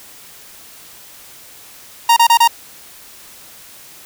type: tone bursts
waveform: 45% pulse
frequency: 932.3 Hz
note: A#5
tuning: in tune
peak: -7 dBFS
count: 4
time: 2.09-2.477 s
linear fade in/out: 5 ms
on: 75 ms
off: 29 ms
effects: white hiss -40 dBFS RMS until 4.05 s